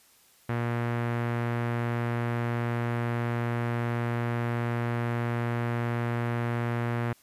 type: tone with low-pass filter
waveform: sawtooth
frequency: 118.5 Hz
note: A#2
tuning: 29 cents sharp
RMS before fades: -29 dBFS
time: 0.49-7.13 s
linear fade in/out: 5 ms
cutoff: 1900 Hz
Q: 1.5
effects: white hiss -60 dBFS RMS until 7.22 s + resampled to 32000 Hz